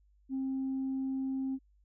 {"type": "tone", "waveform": "sine", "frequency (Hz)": 266, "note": "C4", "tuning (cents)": 29, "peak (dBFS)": -30, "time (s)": [0.29, 1.59], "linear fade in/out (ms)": 50, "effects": ["tanh soft clip ceiling -28 dBFS", "added 50 Hz sine -63 dBFS peak until 1.84 s"]}